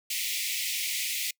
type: high-pass noise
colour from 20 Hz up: pink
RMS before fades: -31 dBFS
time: 0.1-1.31 s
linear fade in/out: 5 ms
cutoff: 2000 Hz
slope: 96 dB/octave
effects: noise-tail reverb RT60 0.1 s tail -25 dB re dry